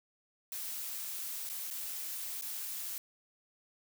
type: noise with dropouts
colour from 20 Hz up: blue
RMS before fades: -40 dBFS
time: 0.52-2.98 s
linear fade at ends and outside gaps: 1 ms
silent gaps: 1.491-1.498 / 1.703-1.71 / 2.412-2.422 s
effects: none